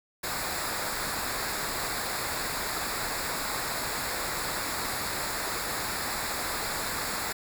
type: noise with comb filter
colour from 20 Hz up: pink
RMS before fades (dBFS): -32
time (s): 0.23-7.33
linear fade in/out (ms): 10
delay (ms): 0.33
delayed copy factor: -0.7
effects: none